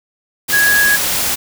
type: tone in noise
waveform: sine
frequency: 1661.2 Hz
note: G#6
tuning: in tune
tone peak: -10 dBFS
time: 0.52-0.97 s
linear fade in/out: 20 ms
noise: white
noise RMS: -17 dBFS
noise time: 0.48-1.36 s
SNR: +4 dB
effects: none